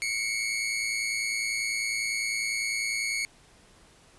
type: tone pair together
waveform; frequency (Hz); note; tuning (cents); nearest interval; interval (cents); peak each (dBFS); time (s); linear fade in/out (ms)
sawtooth; 2178 / 2288; C#7 / D7; -31 / -46; minor second; 85; -25 / -30; 0.02-3.25; 0
effects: pink hiss -57 dBFS RMS until 4.18 s + resampled to 24000 Hz